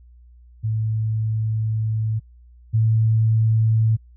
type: tone pair in turn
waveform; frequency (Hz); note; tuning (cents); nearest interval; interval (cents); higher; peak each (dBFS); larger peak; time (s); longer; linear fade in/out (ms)
sine; 110 / 111.21; A2 / A2; 0 / +19; unison; 19; second; -19 / -14; second; 0.63-2.2 / 2.73-3.97; first; 20
effects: added 60 Hz sine -45 dBFS peak until 4.16 s